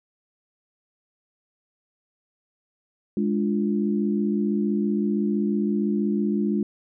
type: chord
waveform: sine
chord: D diminished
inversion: second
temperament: equal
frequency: 207.7 / 293.7 / 349.2 Hz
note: Ab3 / D4 / F4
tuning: 0 / 0 / 0 cents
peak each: -22 / -28 / -28 dBFS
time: 3.17-6.63 s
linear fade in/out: 2 ms
effects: none